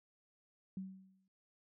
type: tone with exponential decay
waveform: sine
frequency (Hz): 190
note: F#3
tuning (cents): +46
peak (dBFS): -38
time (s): 0.77-1.28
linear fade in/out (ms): 2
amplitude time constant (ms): 110
effects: none